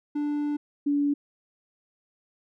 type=tone pair in turn; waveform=triangle / sine; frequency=293.7 / 287.3 Hz; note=D4 / D4; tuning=0 / -38 cents; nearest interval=unison; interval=38 cents; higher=first; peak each=-23 / -21 dBFS; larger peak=second; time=0.15-0.57 / 0.86-1.14 s; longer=first; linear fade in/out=10 ms; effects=none